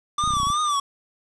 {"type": "tone with vibrato", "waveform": "square", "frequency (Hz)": 1174.7, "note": "D6", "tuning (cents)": 0, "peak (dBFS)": -21, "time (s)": [0.18, 0.8], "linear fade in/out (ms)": 5, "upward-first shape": "triangle", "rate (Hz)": 2.9, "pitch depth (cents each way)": 98}
{"type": "clicks", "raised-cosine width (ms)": 5, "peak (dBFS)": -20, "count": 9, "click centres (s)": [0.239, 0.276, 0.306, 0.337, 0.369, 0.401, 0.432, 0.47, 0.502]}
{"effects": ["resampled to 22050 Hz", "7-bit"]}